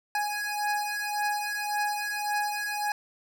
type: beating tone pair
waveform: 25% pulse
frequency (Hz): 830.6 / 832.4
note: G#5 / G#5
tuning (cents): 0 / +4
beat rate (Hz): 1.8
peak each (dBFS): -27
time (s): 0.15-2.92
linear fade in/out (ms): 2
effects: none